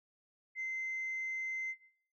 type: tone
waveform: sine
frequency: 2071 Hz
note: C7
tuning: 18 cents flat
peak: -35 dBFS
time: 0.55-1.75 s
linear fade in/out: 50 ms
effects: noise-tail reverb RT60 0.6 s tail -18 dB re dry + tanh soft clip ceiling -32 dBFS